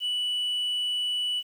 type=tone; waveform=sine; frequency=2960 Hz; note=F#7; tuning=in tune; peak=-23 dBFS; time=0-1.43 s; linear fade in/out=50 ms; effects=tanh soft clip ceiling -24 dBFS + 9-bit